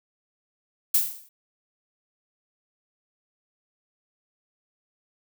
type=noise with exponential decay; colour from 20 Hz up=violet; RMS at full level=-17 dBFS; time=0.94-1.29 s; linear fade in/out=5 ms; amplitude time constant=75 ms; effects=none